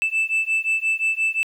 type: beating tone pair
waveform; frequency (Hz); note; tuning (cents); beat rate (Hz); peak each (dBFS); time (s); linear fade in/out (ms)
sine; 2637 / 2642.7; E7 / E7; 0 / +4; 5.7; -20; 0.02-1.43; 0
effects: tanh soft clip ceiling -16 dBFS + 9-bit